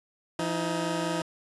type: tone pair together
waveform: 15% pulse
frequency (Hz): 170 / 314.9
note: F3 / D#4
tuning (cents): -46 / +21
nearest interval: major seventh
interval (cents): 1067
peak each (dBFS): -24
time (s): 0.39-1.22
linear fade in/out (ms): 2
effects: resampled to 24000 Hz